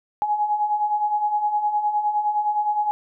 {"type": "beating tone pair", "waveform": "sine", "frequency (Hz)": [830.6, 840.3], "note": ["G#5", "G#5"], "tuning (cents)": [0, 20], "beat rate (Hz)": 9.7, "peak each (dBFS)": [-27, -20], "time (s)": [0.22, 2.91], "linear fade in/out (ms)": 0, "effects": []}